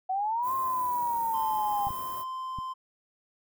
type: exponential two-way sweep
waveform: sine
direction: up then down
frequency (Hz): 740 to 1065 to 803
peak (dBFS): -26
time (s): 0.09-1.89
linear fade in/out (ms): 10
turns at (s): 0.54
type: band-stop noise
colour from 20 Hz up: white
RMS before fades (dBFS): -42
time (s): 0.42-2.25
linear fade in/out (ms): 50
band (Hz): 860 to 16000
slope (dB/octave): 12
type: tone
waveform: triangle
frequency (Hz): 1038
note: C6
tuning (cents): -14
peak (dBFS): -31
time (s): 1.33-2.74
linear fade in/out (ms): 20
type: clicks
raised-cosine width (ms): 5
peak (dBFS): -28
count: 3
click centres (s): 1.87 / 1.906 / 2.587
effects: none